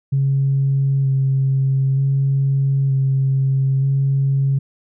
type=tone with vibrato; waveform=sine; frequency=135.8 Hz; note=C#3; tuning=35 cents flat; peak=-13 dBFS; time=0.12-4.59 s; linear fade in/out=10 ms; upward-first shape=square; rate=0.54 Hz; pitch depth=14 cents each way; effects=tanh soft clip ceiling -9 dBFS